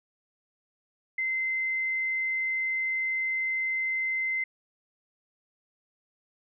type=tone; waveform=sine; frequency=2069 Hz; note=C7; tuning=20 cents flat; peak=-26 dBFS; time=1.18-4.44 s; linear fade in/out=5 ms; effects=none